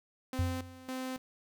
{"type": "tone with tremolo", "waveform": "sawtooth", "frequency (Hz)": 258.6, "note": "C4", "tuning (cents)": -20, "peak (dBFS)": -32, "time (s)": [0.33, 1.18], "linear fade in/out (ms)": 2, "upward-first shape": "square", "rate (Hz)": 1.8, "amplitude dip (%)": 80}
{"type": "tone with exponential decay", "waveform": "sine", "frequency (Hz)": 90.2, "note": "F#2", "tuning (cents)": -44, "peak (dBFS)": -25, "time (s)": [0.39, 0.9], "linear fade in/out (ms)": 0, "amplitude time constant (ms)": 110}
{"effects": []}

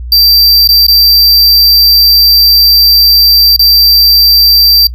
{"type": "tone with dropouts", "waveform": "square", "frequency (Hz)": 4689, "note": "D8", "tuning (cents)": -4, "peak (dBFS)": -3, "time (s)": [0.12, 4.87], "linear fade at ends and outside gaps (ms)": 2, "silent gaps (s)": [[0.675, 0.689], [0.867, 0.882], [3.563, 3.593]], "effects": ["noise-tail reverb RT60 0.1 s tail -24 dB re dry", "added 60 Hz sine -18 dBFS peak until 4.94 s"]}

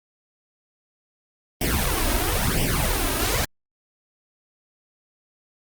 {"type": "noise with flanger", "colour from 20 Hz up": "pink", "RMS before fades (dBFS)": -22, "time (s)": [1.61, 3.45], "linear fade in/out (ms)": 5, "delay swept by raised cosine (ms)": [0.36, 3.16], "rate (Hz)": 0.99, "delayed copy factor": 0.85, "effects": ["Opus 32 kbps"]}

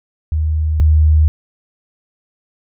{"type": "tone pair in turn", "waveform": "sine", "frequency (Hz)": [77.78, 77.24], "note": ["D#2", "D#2"], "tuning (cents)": [0, -12], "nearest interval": "unison", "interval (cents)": 12, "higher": "first", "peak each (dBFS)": [-13, -7], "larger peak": "second", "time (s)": [[0.32, 0.8], [0.8, 1.28]], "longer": "neither", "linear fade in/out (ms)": 0, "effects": []}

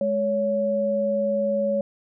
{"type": "tone pair together", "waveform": "sine", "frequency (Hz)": [209.8, 560], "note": ["G#3", "C#5"], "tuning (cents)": [18, 18], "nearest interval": "octave + perfect fourth", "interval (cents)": 1700, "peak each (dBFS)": [-27, -21], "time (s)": [0.01, 1.81], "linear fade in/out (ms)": 2, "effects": []}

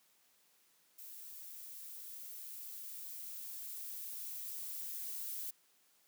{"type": "noise with level ramp", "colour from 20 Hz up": "violet", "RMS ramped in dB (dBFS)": [-51, -42], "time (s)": [0.98, 5.51], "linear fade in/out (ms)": 10, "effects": ["white hiss -71 dBFS RMS until 6.07 s", "high-pass 150 Hz 12 dB/octave"]}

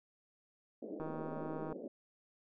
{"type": "band-pass noise", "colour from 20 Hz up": "pink", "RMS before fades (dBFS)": -45, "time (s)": [0.82, 1.88], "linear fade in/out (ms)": 5, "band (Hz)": [220, 580], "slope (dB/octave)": 48}
{"type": "click train", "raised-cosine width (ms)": 1, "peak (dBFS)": -31, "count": 115, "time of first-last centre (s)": [1, 1.726], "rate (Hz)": 157}
{"effects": []}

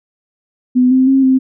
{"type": "tone with pitch steps", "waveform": "sine", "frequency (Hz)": [251.3, 259.8, 268.2, 261.6], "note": ["B3", "C4", "C4", "C4"], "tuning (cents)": [30, -12, 43, 0], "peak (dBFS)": -7, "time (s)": [0.75, 1.39], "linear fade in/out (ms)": 20, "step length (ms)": 160, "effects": []}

